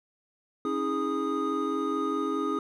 triangle tone cluster, 275.6 / 320.4 / 413.6 / 1239 Hz, C#4 / E4 / G#4 / D#6, -10 / -49 / -7 / -8 cents, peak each -30 dBFS, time 0.65-2.59 s, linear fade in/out 2 ms, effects none

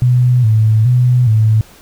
sine tone with vibrato, 116.7 Hz, A#2, 2 cents sharp, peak -7 dBFS, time 0.02-1.61 s, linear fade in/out 0 ms, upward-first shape square, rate 1.2 Hz, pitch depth 110 cents each way, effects pink hiss -42 dBFS RMS until 1.81 s

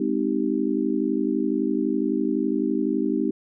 sine chord, Ab major seventh, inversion none, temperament just, 207.7 / 259.6 / 311.5 / 389.3 Hz, Ab3 / C4 / Eb4 / G4, 0 / -13 / +2 / -12 cents, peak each -28 / -25 / -25 / -28 dBFS, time 0-3.31 s, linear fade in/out 5 ms, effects none

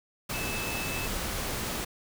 sine tone in noise, 2615 Hz, E7, 15 cents flat, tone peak -36 dBFS, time 0.33-1.07 s, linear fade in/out 10 ms, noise pink, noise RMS -33 dBFS, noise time 0.29-1.85 s, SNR -6 dB, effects none

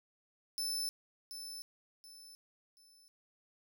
sawtooth tone with echo, 5274 Hz, E8, in tune, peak -32 dBFS, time 0.58-0.89 s, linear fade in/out 0 ms, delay 730 ms, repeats 3, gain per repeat -9 dB, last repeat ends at 3.08 s, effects none

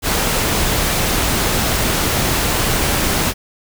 pink noise, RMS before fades -17 dBFS, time 0.02-3.34 s, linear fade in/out 50 ms, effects none

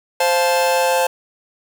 45% pulse chord, F major, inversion second, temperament just, 523.8 / 698.5 / 873.1 Hz, C5 / F5 / A5, +2 / 0 / -14 cents, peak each -17 / -22 / -19 dBFS, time 0.2-1.07 s, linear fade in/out 5 ms, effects 8-bit

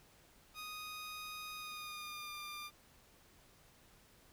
15% pulse tone with pitch glide, 1244.5 to 1195.9 Hz, D#6 to D6, 0 to +31 cents, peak -38 dBFS, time 0.54-2.71 s, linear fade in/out 50 ms, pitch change -69 cents, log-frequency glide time 1.55-2.38 s, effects pink hiss -65 dBFS RMS until 4.32 s

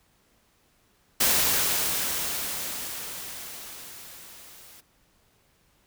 white noise with level ramp, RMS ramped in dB -21 to -50 dBFS, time 1.2-4.81 s, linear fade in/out 10 ms, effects pink hiss -65 dBFS RMS until 5.86 s

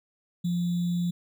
sine tone with sample-and-hold, 174.61 Hz, F3, in tune, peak -24 dBFS, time 0.44-1.11 s, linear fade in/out 10 ms, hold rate 3675 Hz, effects none

